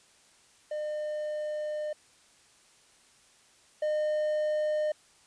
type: tone pair in turn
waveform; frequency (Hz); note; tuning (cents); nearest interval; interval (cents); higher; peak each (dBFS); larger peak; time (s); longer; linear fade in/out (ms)
triangle; 605 / 608.9; D#5 / D#5; -49 / -38; unison; 11; second; -29 / -24; second; 0.71-1.93 / 3.82-4.92; first; 5
effects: white hiss -61 dBFS RMS until 5.26 s + resampled to 22050 Hz